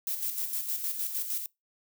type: noise with tremolo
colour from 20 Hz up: violet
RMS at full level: -31 dBFS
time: 0.07-1.46 s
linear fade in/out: 2 ms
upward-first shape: square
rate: 6.5 Hz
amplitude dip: 50%
effects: noise-tail reverb RT60 0.2 s tail -24 dB re dry

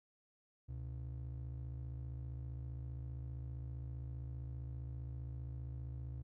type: ring-modulated tone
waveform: triangle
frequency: 97.7 Hz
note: G2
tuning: 5 cents flat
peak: -37 dBFS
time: 0.68-6.23 s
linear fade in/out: 20 ms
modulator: 27.6 Hz
effects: none

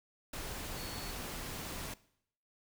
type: tone in noise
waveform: sine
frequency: 4413 Hz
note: C#8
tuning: 9 cents flat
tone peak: -49 dBFS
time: 0.76-1.11 s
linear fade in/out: 5 ms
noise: pink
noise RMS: -42 dBFS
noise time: 0.33-1.94 s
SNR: -10 dB
effects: noise-tail reverb RT60 0.7 s tail -20 dB re dry

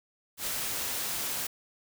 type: noise with ADSR envelope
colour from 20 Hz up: white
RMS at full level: -31 dBFS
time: 0.37-1.47 s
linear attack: 99 ms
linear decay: 9 ms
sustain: -2 dB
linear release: 6 ms
effects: none

